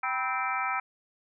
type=harmonic tone with a mistuned harmonic; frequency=260 Hz; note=C4; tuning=11 cents flat; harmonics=3 / 4 / 5 / 6 / 7 / 8 / 9; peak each=-34 / -35 / -31 / -39 / -42 / -41 / -34 dBFS; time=0.03-0.8 s; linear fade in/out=5 ms; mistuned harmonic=4; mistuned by=-100 cents; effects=none